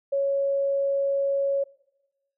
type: tone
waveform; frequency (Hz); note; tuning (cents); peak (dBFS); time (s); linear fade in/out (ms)
sine; 554.4; C#5; 0; -21; 0.12-1.64; 10
effects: noise-tail reverb RT60 1.0 s tail -22 dB re dry